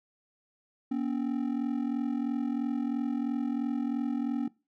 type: ring-modulated tone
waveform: triangle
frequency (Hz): 261.6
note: C4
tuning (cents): 0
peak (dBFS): -23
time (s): 0.91-4.48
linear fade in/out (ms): 5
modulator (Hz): 21.5
effects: noise-tail reverb RT60 0.3 s tail -22 dB re dry